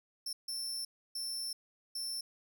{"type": "tone bursts at uneven times", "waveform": "sawtooth", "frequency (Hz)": 5370, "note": "E8", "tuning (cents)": 31, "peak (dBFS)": -34, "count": 4, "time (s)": [[0.26, 0.33], [0.48, 0.85], [1.15, 1.53], [1.95, 2.21]], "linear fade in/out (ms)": 5, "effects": []}